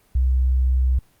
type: tone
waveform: sine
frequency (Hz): 64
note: C2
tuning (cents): -38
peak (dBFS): -15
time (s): 0.15-0.99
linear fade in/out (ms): 5
effects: pink hiss -59 dBFS RMS until 1.2 s + Opus 24 kbps